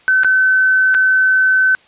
sine tone with dropouts, 1524 Hz, G6, 49 cents flat, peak -9 dBFS, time 0.08-1.75 s, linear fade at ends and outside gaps 0 ms, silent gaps 0.234-0.246 / 0.943-0.948 s, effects white hiss -49 dBFS RMS until 1.87 s + resampled to 8000 Hz

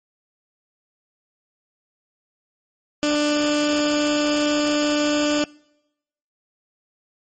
15% pulse tone with notch filter, 296.2 Hz, D4, 15 cents sharp, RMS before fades -20 dBFS, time 3.03-5.44 s, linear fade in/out 0 ms, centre 950 Hz, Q 1.2, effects noise-tail reverb RT60 0.9 s tail -25 dB re dry + MP3 32 kbps

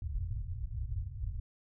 white low-pass noise, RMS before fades -37 dBFS, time 0.02-1.4 s, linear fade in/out 2 ms, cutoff 110 Hz, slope 48 dB/octave, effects none

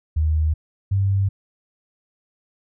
sine tone pair in turn, 77.78 / 98 Hz, D#2 / G2, 0 / 0 cents, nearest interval major third, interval 400 cents, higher second, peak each -16 dBFS, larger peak neither, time 0.16-0.54 / 0.91-1.29 s, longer neither, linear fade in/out 10 ms, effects none

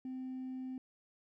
triangle tone with hard clipping, 258.5 Hz, C4, 21 cents flat, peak -39 dBFS, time 0.05-0.78 s, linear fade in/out 2 ms, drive 2 dB, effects none

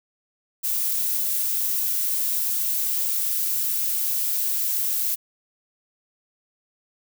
violet noise, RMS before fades -24 dBFS, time 0.63-5.16 s, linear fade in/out 20 ms, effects none

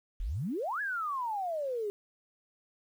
sine exponential two-way sweep, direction up then down, 36 to 1721 to 397.5 Hz, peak -31 dBFS, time 0.2-1.9 s, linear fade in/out 0 ms, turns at 0.81 s, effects 10-bit

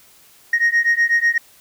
sine beating tone pair, 1864.7 / 1872.8 Hz, A#6 / A#6, 0 / +8 cents, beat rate 8.1 Hz, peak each -15 dBFS, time 0.53-1.38 s, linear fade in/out 5 ms, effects tanh soft clip ceiling -10 dBFS + white hiss -50 dBFS RMS until 1.6 s

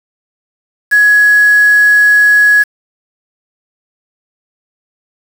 sine tone with quantisation, 1678 Hz, G#6, 17 cents sharp, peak -4 dBFS, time 0.91-2.64 s, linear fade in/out 20 ms, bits 4, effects none

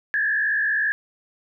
sine tone with frequency modulation, 1700 Hz, G#6, 40 cents sharp, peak -19 dBFS, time 0.14-0.92 s, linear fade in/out 0 ms, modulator 57.5 Hz, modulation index 1.2, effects none

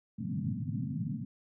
pink band-pass noise, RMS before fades -35 dBFS, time 0.18-1.25 s, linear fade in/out 10 ms, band 100 to 260 Hz, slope 96 dB/octave, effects none

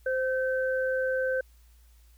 sine tone pair together, 520 / 1542.1 Hz, C5 / G6, -11 / -29 cents, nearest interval octave + perfect fifth, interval 1882 cents, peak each -26 / -31 dBFS, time 0.06-1.41 s, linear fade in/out 5 ms, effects added 58 Hz sine -54 dBFS peak until 2.17 s + white hiss -66 dBFS RMS until 2.17 s

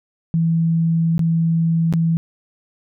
sine tone with dropouts, 164.81 Hz, E3, in tune, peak -14 dBFS, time 0.34-2.17 s, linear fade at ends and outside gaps 0 ms, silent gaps 1.18-1.193 / 1.926-1.937 s, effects none

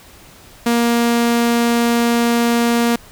sawtooth tone, 235.4 Hz, A#3, 17 cents sharp, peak -9 dBFS, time 0.66-2.96 s, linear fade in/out 5 ms, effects pink hiss -43 dBFS RMS until 3.11 s

